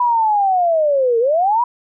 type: linear two-way sweep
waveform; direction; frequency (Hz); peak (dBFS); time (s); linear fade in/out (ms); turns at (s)
sine; down then up; 990 to 448.3 to 990; -12; 0-1.64; 5; 1.19
effects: none